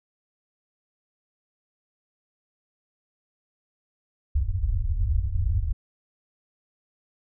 white low-pass noise, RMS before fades -24 dBFS, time 4.35-5.73 s, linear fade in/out 10 ms, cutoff 100 Hz, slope 96 dB/octave, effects none

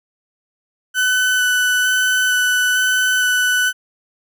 35% pulse tone with vibrato, 1500 Hz, F#6, 23 cents sharp, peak -12 dBFS, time 0.94-3.73 s, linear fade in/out 50 ms, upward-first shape square, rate 1.1 Hz, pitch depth 8 cents each way, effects none

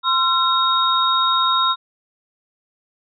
sine tone cluster, 1040 / 1355 / 3742 Hz, C6 / E6 / A#7, -11 / +47 / +6 cents, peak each -19 dBFS, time 0.03-1.76 s, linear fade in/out 50 ms, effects none

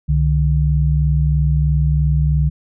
sine tone pair together, 66.94 / 150 Hz, C2 / D3, +40 / +37 cents, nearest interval octave + major second, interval 1397 cents, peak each -15 dBFS, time 0.08-2.5 s, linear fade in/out 20 ms, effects none

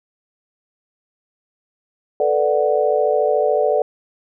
sine chord, B minor seventh, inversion third, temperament equal, 440 / 493.9 / 587.3 / 740 Hz, A4 / B4 / D5 / F#5, 0 / 0 / 0 / 0 cents, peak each -19 / -21 / -18 / -22 dBFS, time 2.2-3.82 s, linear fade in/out 2 ms, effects none

